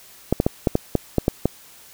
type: clicks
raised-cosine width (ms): 2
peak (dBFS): -3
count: 9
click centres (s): 0.326 / 0.401 / 0.465 / 0.672 / 0.754 / 0.953 / 1.183 / 1.281 / 1.456
effects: white hiss -47 dBFS RMS until 1.93 s